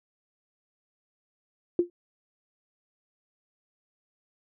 sine tone with exponential decay, 349.2 Hz, F4, in tune, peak -15 dBFS, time 1.79-1.9 s, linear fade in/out 2 ms, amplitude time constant 22 ms, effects none

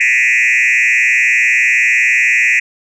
sine tone with frequency modulation, 2217 Hz, C#7, in tune, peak -6 dBFS, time 0-2.6 s, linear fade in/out 10 ms, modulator 122 Hz, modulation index 3, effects tanh soft clip ceiling -8 dBFS

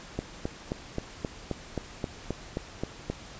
click train, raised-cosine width 2 ms, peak -16 dBFS, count 12, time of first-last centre 0.19-3.1 s, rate 3.78 Hz, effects pink hiss -46 dBFS RMS until 3.39 s + resampled to 16000 Hz

